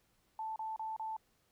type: tone bursts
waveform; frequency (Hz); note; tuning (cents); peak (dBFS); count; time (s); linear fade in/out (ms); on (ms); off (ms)
sine; 880; A5; 0; -37; 4; 0.39-1.166; 2; 170; 32
effects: pink hiss -74 dBFS RMS until 1.51 s